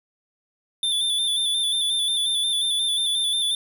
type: tone with vibrato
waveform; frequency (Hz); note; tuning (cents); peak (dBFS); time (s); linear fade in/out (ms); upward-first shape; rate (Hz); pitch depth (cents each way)
square; 3520; A7; 0; -21; 0.83-3.55; 2; square; 5.6; 32
effects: none